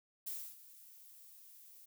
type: noise with ADSR envelope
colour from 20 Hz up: violet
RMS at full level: -41 dBFS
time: 0.26-1.86 s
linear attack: 12 ms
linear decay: 280 ms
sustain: -17 dB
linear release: 14 ms
effects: none